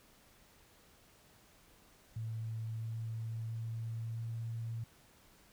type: tone with pitch steps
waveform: sine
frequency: 112 / 112.84 / 113.69 / 114.55 Hz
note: A2 / A2 / A#2 / A#2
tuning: +31 / +44 / -43 / -30 cents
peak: -37 dBFS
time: 2.16-4.84 s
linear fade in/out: 5 ms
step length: 670 ms
effects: pink hiss -64 dBFS RMS until 5.52 s